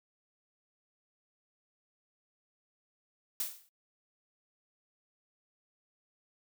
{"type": "noise with exponential decay", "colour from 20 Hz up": "blue", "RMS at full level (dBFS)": -31, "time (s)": [3.4, 3.69], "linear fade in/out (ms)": 1, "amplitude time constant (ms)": 62, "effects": ["noise-tail reverb RT60 0.1 s tail -25 dB re dry"]}